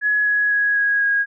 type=tone with pitch steps; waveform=sine; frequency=1687 / 1675.3 / 1663.8 / 1652.3 / 1640.9 Hz; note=G#6 / G#6 / G#6 / G#6 / G#6; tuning=+27 / +15 / +3 / -9 / -21 cents; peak=-15 dBFS; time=0.01-1.26 s; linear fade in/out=50 ms; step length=250 ms; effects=none